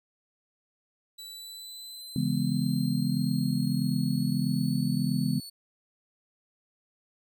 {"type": "tone with pitch glide", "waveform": "sawtooth", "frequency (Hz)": [3951, 4435], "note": ["B7", "C#8"], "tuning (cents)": [0, 0], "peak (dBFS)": -38, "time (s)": [1.18, 5.5], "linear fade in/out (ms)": 10, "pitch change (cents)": 200, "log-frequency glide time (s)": [1.29, 4.8]}
{"type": "chord", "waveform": "sine", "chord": "C# minor seventh", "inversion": "none", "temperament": "just", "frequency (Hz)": [138.59, 166.31, 207.9, 249.5], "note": ["C#3", "E3", "G#3", "B3"], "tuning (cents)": [0, 16, 2, 18], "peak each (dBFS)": -30, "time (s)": [2.16, 5.4], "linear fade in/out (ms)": 2}
{"effects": []}